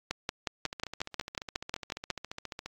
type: two click trains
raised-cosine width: 0.2 ms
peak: -21 / -13 dBFS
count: 30 / 12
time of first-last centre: 0.66-2.66 / 0.11-2.103 s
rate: 14.5 / 5.52 Hz
effects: AAC 48 kbps